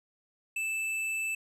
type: tone with hard clipping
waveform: sine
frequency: 2637 Hz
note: E7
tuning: in tune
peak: -31 dBFS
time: 0.56-1.35 s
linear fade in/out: 5 ms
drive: 15 dB
effects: low-pass 12000 Hz 12 dB/octave